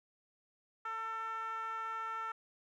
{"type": "tone with band-pass filter", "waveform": "10% pulse", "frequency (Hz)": 447.7, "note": "A4", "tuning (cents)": 30, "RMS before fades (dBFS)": -40, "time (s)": [0.85, 2.32], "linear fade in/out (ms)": 5, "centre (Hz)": 1200, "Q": 8.8, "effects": []}